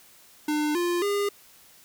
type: tone with pitch steps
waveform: square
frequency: 300.5 / 349.2 / 405.8 Hz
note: D4 / F4 / G#4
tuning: +40 / 0 / -40 cents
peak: -24 dBFS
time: 0.48-1.29 s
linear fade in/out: 5 ms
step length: 270 ms
effects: white hiss -54 dBFS RMS until 1.84 s